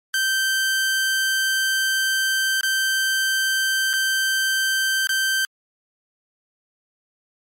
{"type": "tone with dropouts", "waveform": "sawtooth", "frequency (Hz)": 1558, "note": "G6", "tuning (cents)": -11, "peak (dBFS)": -15, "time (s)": [0.14, 5.45], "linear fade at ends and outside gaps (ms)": 1, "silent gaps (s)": [[2.61, 2.632], [3.932, 3.936], [5.071, 5.092]], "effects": ["MP3 64 kbps"]}